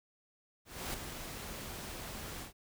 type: noise with ADSR envelope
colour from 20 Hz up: pink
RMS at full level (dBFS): -37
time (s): 0.65-2.53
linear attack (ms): 290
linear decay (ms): 4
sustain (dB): -7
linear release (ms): 110
effects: none